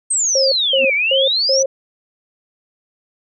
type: exponential two-way sweep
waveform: sine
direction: down then up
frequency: 8560 to 2217 to 6090 Hz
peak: -14 dBFS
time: 0.1-1.63 s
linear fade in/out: 10 ms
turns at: 0.94 s
type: tone bursts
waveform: sine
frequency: 537 Hz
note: C5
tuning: 45 cents sharp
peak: -14 dBFS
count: 4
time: 0.35-1.66 s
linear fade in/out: 5 ms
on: 170 ms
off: 210 ms
type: tone with exponential growth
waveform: triangle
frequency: 253.8 Hz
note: B3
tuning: 47 cents sharp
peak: -20 dBFS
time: 0.73-0.85 s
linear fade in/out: 5 ms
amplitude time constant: 25 ms
effects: none